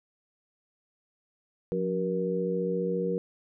harmonic tone with a mistuned harmonic, 94.6 Hz, F#2, 39 cents sharp, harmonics 2 / 3 / 4 / 5, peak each -31 / -39 / -33 / -29 dBFS, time 1.72-3.18 s, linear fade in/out 0 ms, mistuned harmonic 2, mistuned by -98 cents, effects none

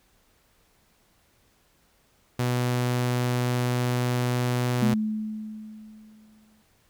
sawtooth tone, 123.47 Hz, B2, in tune, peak -19 dBFS, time 2.39-4.94 s, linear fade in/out 5 ms
sine tone with exponential decay, 215.7 Hz, A3, 34 cents flat, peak -19 dBFS, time 4.82-6.62 s, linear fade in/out 5 ms, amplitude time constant 390 ms
effects pink hiss -64 dBFS RMS until 6.89 s

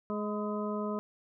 harmonic tone with a mistuned harmonic, 209.9 Hz, G#3, 19 cents sharp, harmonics 1 / 2 / 3 / 5 / 6, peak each -34 / -37 / -39 / -41 / -42 dBFS, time 0.1-0.99 s, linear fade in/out 0 ms, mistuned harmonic 5, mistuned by -51 cents, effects none

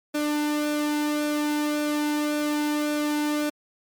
sawtooth tone with flanger, 297.7 Hz, D4, 24 cents sharp, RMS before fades -25 dBFS, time 0.14-3.5 s, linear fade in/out 10 ms, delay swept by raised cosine 1 to 1.62 ms, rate 1.8 Hz, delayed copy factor -0.55, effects MP3 96 kbps

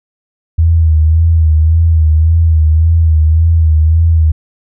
sine tone with vibrato, 80.3 Hz, E2, 45 cents flat, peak -5 dBFS, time 0.58-4.32 s, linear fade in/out 10 ms, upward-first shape sine, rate 1.8 Hz, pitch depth 55 cents each way, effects none

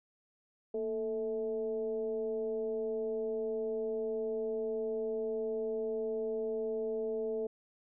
sine tone with frequency modulation, 440.8 Hz, A4, 3 cents sharp, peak -32 dBFS, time 0.74-7.47 s, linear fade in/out 5 ms, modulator 210 Hz, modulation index 0.57, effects none

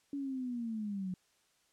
sine linear sweep, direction down, 285.1 to 180 Hz, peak -35 dBFS, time 0.13-1.14 s, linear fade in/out 2 ms, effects white hiss -72 dBFS RMS until 1.72 s + low-pass 9000 Hz 12 dB/octave

